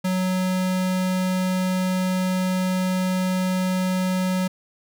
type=tone; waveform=square; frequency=185 Hz; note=F#3; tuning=in tune; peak=-21 dBFS; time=0.04-4.48 s; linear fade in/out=10 ms; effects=none